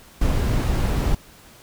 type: noise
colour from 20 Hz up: brown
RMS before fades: -20 dBFS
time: 0.21-1.15 s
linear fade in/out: 5 ms
effects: pink hiss -48 dBFS RMS until 1.62 s